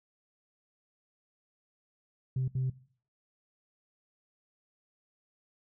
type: tone bursts at uneven times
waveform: sine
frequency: 130 Hz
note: C3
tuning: 11 cents flat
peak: -26 dBFS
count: 2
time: 2.36-2.48 / 2.55-2.7 s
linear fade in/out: 5 ms
effects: noise-tail reverb RT60 0.5 s tail -20 dB re dry + tanh soft clip ceiling -25 dBFS